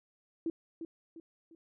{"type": "tone with echo", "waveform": "sine", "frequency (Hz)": 329.6, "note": "E4", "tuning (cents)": 0, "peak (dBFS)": -30, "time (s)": [0.46, 0.5], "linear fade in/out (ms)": 2, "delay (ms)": 350, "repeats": 3, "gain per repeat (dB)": -8, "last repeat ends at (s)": 1.55, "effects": []}